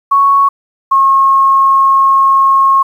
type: tone pair in turn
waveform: sine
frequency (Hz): 1108.7 / 1084.6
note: C#6 / C#6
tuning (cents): 0 / -38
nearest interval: unison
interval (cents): 38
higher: first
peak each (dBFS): -5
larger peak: neither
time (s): 0.11-0.49 / 0.91-2.83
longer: second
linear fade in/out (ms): 10
effects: 7-bit